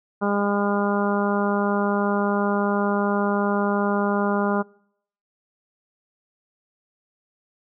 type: harmonic tone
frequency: 202.8 Hz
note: G#3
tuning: 41 cents flat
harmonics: 1 / 2 / 3 / 4 / 5 / 6 / 7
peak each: -23 / -26 / -28 / -29 / -30 / -31 / -31 dBFS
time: 0.21-4.63 s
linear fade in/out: 20 ms
effects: noise-tail reverb RT60 0.7 s tail -26 dB re dry